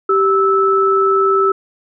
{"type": "tone pair together", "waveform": "sine", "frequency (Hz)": [389.6, 1310.5], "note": ["G4", "E6"], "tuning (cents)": [-11, -11], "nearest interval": "octave + major sixth", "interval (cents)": 2100, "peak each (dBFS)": -13, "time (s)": [0.09, 1.52], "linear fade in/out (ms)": 5, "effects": []}